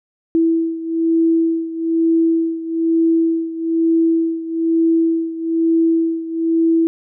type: beating tone pair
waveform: sine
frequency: 328.4 / 329.5 Hz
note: E4 / E4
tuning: -6 / -1 cents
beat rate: 1.1 Hz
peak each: -15 / -19 dBFS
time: 0.35-6.87 s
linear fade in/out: 0 ms
effects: none